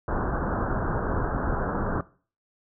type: low-pass noise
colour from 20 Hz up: pink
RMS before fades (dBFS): -27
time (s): 0.08-2.01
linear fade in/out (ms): 2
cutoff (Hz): 1600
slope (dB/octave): 96
effects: noise-tail reverb RT60 0.4 s tail -19 dB re dry